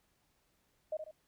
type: tone with echo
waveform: sine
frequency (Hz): 622.3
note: D#5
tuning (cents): 0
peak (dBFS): -33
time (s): 0.92-0.97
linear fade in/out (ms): 5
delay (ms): 71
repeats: 2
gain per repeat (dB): -7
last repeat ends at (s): 1.112
effects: pink hiss -75 dBFS RMS until 1.27 s